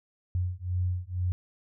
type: beating tone pair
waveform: sine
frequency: 89.3 / 91.4 Hz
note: F2 / F#2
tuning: +39 / -21 cents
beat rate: 2.1 Hz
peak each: -30 dBFS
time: 0.35-1.32 s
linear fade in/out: 0 ms
effects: none